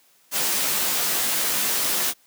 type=noise with comb filter; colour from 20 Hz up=white; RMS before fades=-23 dBFS; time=0.31-2.14 s; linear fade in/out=50 ms; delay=14 ms; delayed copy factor=+0.85; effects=white hiss -59 dBFS RMS until 2.26 s + high-pass 150 Hz 12 dB/octave